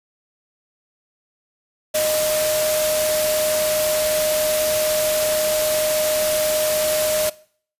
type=tone in noise; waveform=sine; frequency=616 Hz; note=D#5; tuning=17 cents flat; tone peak=-18 dBFS; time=1.94-7.3 s; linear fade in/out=10 ms; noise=white; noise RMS=-23 dBFS; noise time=1.94-7.3 s; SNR=+2 dB; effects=noise-tail reverb RT60 0.5 s tail -20 dB re dry + resampled to 32000 Hz